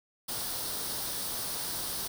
white noise with comb filter, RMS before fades -35 dBFS, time 0.28-2.08 s, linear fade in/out 10 ms, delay 0.21 ms, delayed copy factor +0.55, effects none

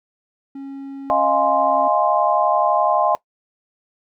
triangle tone with pitch glide, 274.3 to 271.3 Hz, C#4 to C#4, -18 to -37 cents, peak -27 dBFS, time 0.55-1.88 s, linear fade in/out 5 ms, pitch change -19 cents, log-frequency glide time 1.34-1.65 s
sine chord, F minor seventh, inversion third, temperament equal with one note detuned, 622.3 / 694 / 830.6 / 1046.5 Hz, Eb5 / F5 / Ab5 / C6, 0 / -11 / 0 / 0 cents, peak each -20 dBFS, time 1.1-3.15 s, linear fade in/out 0 ms
effects noise-tail reverb RT60 0.1 s tail -20 dB re dry

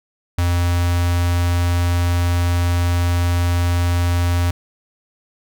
square tone with notch filter, 87.31 Hz, F2, in tune, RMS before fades -17 dBFS, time 0.38-4.51 s, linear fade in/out 5 ms, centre 370 Hz, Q 1.1, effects none

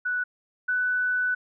sine tone pair in turn, 1480 / 1492.9 Hz, F#6 / F#6, 0 / +15 cents, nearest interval unison, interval 15 cents, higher second, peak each -24 / -22 dBFS, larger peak second, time 0.05-0.24 / 0.68-1.35 s, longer second, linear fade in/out 10 ms, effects none

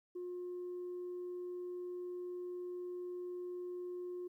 sine tone, 357.6 Hz, F4, 41 cents sharp, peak -39 dBFS, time 0.15-4.28 s, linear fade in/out 10 ms, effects tanh soft clip ceiling -38 dBFS + 13-bit

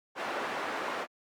white band-pass noise, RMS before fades -35 dBFS, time 0.15-1.07 s, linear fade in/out 50 ms, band 350 to 1300 Hz, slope 12 dB/octave, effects Opus 48 kbps

